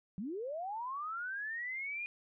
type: linear sweep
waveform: sine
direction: up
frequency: 172.4 to 2459 Hz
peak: -37 dBFS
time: 0.18-2.06 s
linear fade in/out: 0 ms
effects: none